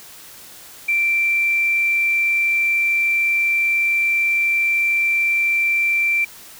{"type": "tone with tanh clipping", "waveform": "triangle", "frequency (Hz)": 2349, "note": "D7", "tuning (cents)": 0, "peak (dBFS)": -15, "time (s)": [0.88, 6.25], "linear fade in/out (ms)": 10, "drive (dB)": 3, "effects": ["white hiss -41 dBFS RMS until 6.59 s"]}